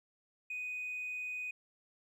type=tone with hard clipping; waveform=triangle; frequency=2492 Hz; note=D#7; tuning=2 cents sharp; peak=-37 dBFS; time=0.5-1.51 s; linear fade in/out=5 ms; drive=2 dB; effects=none